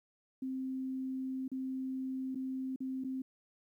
sine tone with dropouts, 262 Hz, C4, 2 cents sharp, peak -35 dBFS, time 0.42-3.22 s, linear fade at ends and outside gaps 5 ms, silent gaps 1.48-1.516 / 2.348-2.355 / 2.761-2.804 / 3.039-3.045 s, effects 12-bit

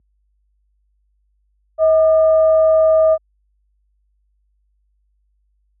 sine tone with frequency modulation, 637 Hz, D#5, 41 cents sharp, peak -9 dBFS, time 1.78-3.18 s, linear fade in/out 50 ms, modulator 568 Hz, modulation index 0.26, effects added 50 Hz sine -41 dBFS peak until 5.8 s + high-pass 150 Hz 12 dB/octave

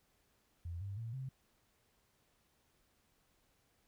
sine tone with pitch steps, 85.6 / 98.9 / 114.26 / 132.01 Hz, F2 / G2 / A#2 / C3, -34 / +16 / -34 / +16 cents, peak -40 dBFS, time 0.65-1.29 s, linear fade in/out 5 ms, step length 160 ms, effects pink hiss -75 dBFS RMS until 3.87 s

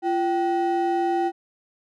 triangle ring-modulated tone, 560 Hz, C#5, 18 cents sharp, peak -15 dBFS, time 0.02-1.32 s, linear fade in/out 50 ms, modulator 216 Hz, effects none

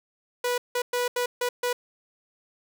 sawtooth tone bursts at uneven times, 490 Hz, B4, 14 cents flat, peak -20 dBFS, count 6, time 0.44-0.58 / 0.75-0.82 / 0.93-1.08 / 1.16-1.26 / 1.41-1.49 / 1.63-1.73 s, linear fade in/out 5 ms, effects none

